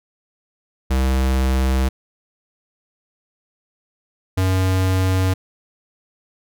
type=tone pair in turn; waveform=square; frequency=65.41 / 93.71 Hz; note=C2 / F#2; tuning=0 / +23 cents; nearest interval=tritone; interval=623 cents; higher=second; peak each=-16 dBFS; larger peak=neither; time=0.9-1.89 / 4.37-5.34 s; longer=first; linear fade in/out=10 ms; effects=none